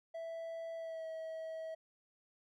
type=tone with pitch glide; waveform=triangle; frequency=659.3 to 643.9 Hz; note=E5 to E5; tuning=0 to -41 cents; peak=-39 dBFS; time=0.14-1.75 s; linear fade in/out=10 ms; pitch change=-41 cents; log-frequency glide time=0.76-1.07 s; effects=none